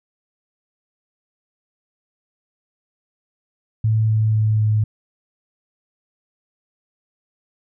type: tone with pitch steps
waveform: sine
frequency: 110 / 109.18 / 108.36 / 107.55 Hz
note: A2 / A2 / A2 / A2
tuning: 0 / -13 / -26 / -39 cents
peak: -14 dBFS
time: 3.84-4.84 s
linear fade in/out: 5 ms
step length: 250 ms
effects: none